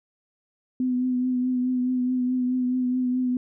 sine tone with vibrato, 252 Hz, B3, 35 cents sharp, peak -21 dBFS, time 0.8-3.37 s, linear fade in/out 2 ms, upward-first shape triangle, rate 4.7 Hz, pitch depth 30 cents each way, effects none

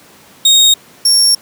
30% pulse tone pair in turn, 3729 / 5508 Hz, A#7 / F8, 0 / -25 cents, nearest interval perfect fifth, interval 675 cents, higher second, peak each -3 dBFS, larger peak neither, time 0.45-0.74 / 1.05-1.35 s, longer second, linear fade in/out 5 ms, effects pink hiss -42 dBFS RMS until 1.41 s + high-pass 150 Hz 12 dB/octave

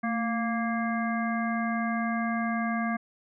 harmonic tone with a mistuned harmonic, 233.1 Hz, A#3, in tune, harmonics 1 / 3 / 5 / 7 / 9, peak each -28 / -33 / -35 / -36 / -38 dBFS, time 0.03-2.97 s, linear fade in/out 10 ms, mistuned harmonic 1, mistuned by -60 cents, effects none

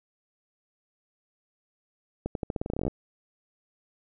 accelerating click train, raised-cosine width 2 ms, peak -16 dBFS, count 16, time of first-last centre 2.26-2.88 s, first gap 92 ms, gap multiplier 0.87, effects none

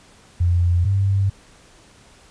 sine tone pair in turn, 87.31 / 98 Hz, F2 / G2, 0 / 0 cents, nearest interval major second, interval 200 cents, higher second, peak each -14 / -15 dBFS, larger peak first, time 0.4-0.85 / 0.85-1.3 s, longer neither, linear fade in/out 10 ms, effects pink hiss -50 dBFS RMS until 2.3 s + resampled to 22050 Hz

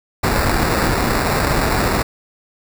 pink noise with sample-and-hold, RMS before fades -17 dBFS, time 0.23-2.03 s, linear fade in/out 10 ms, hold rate 3150 Hz, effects none

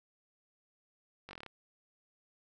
slowing click train, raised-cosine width 0.3 ms, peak -30 dBFS, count 8, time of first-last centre 1.29-1.463 s, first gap 20 ms, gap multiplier 1.07, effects none

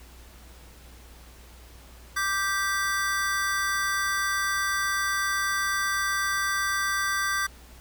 square chord, G major, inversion second, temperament just, 1176 / 1568 / 1960 Hz, D6 / G6 / B6, +2 / 0 / -14 cents, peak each -30 / -28 / -33 dBFS, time 2.16-7.47 s, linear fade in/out 10 ms, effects added 60 Hz sine -48 dBFS peak until 7.8 s + pink hiss -52 dBFS RMS until 7.8 s

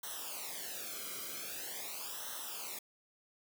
white noise with flanger, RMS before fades -43 dBFS, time 0.03-2.79 s, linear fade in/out 5 ms, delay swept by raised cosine 0.42 to 1.13 ms, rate 0.44 Hz, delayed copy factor -0.9, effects none

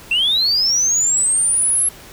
sine linear sweep, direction up, 2653 to 11175 Hz, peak -12 dBFS, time 0.11-1.89 s, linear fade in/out 5 ms, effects tanh soft clip ceiling -10 dBFS + pink hiss -40 dBFS RMS until 2.12 s

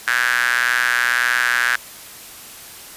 square tone with high-pass filter, 60.9 Hz, B1, 24 cents flat, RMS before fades -18 dBFS, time 0.07-1.76 s, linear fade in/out 5 ms, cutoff 1600 Hz, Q 6.8, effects white hiss -38 dBFS RMS until 2.96 s + resampled to 32000 Hz

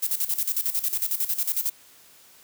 violet noise with tremolo, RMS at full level -24 dBFS, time 0.02-1.7 s, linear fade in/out 10 ms, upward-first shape square, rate 11 Hz, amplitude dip 75%, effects white hiss -53 dBFS RMS until 2.43 s + high-pass 80 Hz 12 dB/octave

